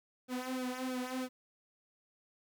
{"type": "tone with flanger", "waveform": "sawtooth", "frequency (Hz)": 254.6, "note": "C4", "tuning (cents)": -47, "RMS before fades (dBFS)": -38, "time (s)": [0.28, 1.29], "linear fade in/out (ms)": 50, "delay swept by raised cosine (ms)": [1, 3.7], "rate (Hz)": 3.1, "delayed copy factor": -1, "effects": ["11-bit"]}